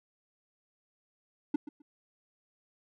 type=tone with echo; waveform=triangle; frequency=293 Hz; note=D4; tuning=4 cents flat; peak=-22 dBFS; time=1.54-1.56 s; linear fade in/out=5 ms; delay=130 ms; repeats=2; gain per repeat=-15 dB; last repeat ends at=1.82 s; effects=none